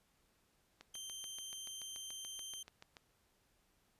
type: click train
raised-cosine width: 0.2 ms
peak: -35 dBFS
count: 16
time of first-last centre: 0.81-2.968 s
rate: 6.95 Hz
type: tone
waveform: 20% pulse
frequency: 3136 Hz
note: G7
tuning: in tune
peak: -40 dBFS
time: 0.94-2.63 s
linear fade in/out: 5 ms
effects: pink hiss -75 dBFS RMS until 3.99 s + resampled to 32000 Hz